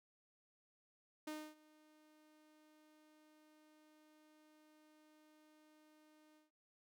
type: tone with ADSR envelope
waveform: sawtooth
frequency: 306.8 Hz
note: D#4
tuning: 24 cents flat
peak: -39 dBFS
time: 1.27-6.51 s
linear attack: 6 ms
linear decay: 270 ms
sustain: -24 dB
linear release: 150 ms
effects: none